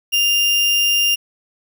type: tone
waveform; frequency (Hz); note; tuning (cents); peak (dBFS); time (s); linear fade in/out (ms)
35% pulse; 2800; F7; +4; -12; 0.12-1.16; 20
effects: 8-bit